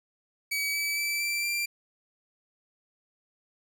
sawtooth tone with pitch steps, 2276 / 2298 / 2321 / 2344 / 2367 Hz, C#7 / D7 / D7 / D7 / D7, +45 / -38 / -21 / -4 / +13 cents, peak -24 dBFS, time 0.51-1.66 s, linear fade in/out 10 ms, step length 230 ms, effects none

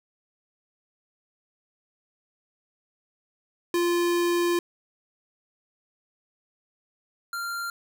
square tone pair in turn, 347 / 1388 Hz, F4 / F6, -11 / -11 cents, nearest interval 2 octaves, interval 2400 cents, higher second, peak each -22 / -30 dBFS, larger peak first, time 3.74-4.59 / 7.33-7.7 s, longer first, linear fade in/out 2 ms, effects none

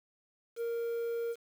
triangle tone with quantisation, 466.2 Hz, A#4, in tune, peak -30 dBFS, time 0.56-1.36 s, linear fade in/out 50 ms, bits 9, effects none

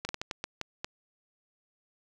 slowing click train, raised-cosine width 0.2 ms, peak -16 dBFS, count 8, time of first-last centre 0.05-0.845 s, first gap 40 ms, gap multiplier 1.34, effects none

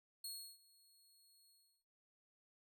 20% pulse tone with ADSR envelope, 4316 Hz, C#8, 47 cents flat, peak -38 dBFS, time 0.24-1.85 s, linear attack 4 ms, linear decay 330 ms, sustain -24 dB, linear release 360 ms, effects none

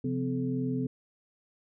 sine tone cluster, 133.4 / 175.1 / 255.5 / 431.6 Hz, C3 / F3 / C4 / A4, +34 / +5 / -41 / -33 cents, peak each -33 / -38 / -30 / -38 dBFS, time 0.04-0.87 s, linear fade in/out 5 ms, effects none

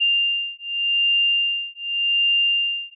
sine beating tone pair, 2794 / 2794.86 Hz, F7 / F7, 0 / +1 cents, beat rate 0.86 Hz, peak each -21 dBFS, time 0-2.95 s, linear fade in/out 20 ms, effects none

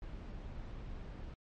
brown noise, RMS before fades -45 dBFS, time 0.02-1.34 s, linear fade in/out 2 ms, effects low-pass 4000 Hz 12 dB/octave + MP3 48 kbps

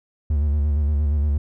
triangle tone with vibrato, 73.42 Hz, D2, in tune, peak -15 dBFS, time 0.3-1.38 s, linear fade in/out 5 ms, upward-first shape square, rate 8.6 Hz, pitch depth 52 cents each way, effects none

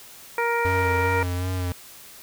harmonic tone, 469.5 Hz, A#4, 12 cents sharp, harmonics 1 / 2 / 3 / 4 / 5, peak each -25 / -25 / -29 / -30 / -30 dBFS, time 0.38-1.23 s, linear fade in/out 2 ms
square tone with vibrato, 90.8 Hz, F#2, 32 cents flat, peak -25 dBFS, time 0.65-1.72 s, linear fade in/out 0 ms, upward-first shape sine, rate 2.6 Hz, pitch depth 35 cents each way
effects white hiss -45 dBFS RMS until 2.22 s

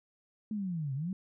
sine linear two-way sweep, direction down then up, 220 to 128.6 to 196.3 Hz, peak -32 dBFS, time 0.51-1.13 s, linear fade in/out 2 ms, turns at 0.94 s, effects none

